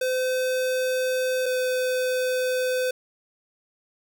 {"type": "tone pair in turn", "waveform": "square", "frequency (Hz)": [512, 507.9], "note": ["C5", "B4"], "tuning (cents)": [-38, 48], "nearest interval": "unison", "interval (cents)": 14, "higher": "first", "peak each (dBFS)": -23, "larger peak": "neither", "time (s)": [[0.01, 1.46], [1.46, 2.91]], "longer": "neither", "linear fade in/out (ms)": 5, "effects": []}